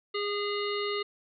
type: harmonic tone with a mistuned harmonic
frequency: 410 Hz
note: G#4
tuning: 22 cents flat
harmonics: 1 / 3 / 5 / 7 / 9 / 10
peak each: -31 / -36 / -38 / -39 / -41 / -41 dBFS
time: 0.14-1.03 s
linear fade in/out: 10 ms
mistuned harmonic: 10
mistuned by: +51 cents
effects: none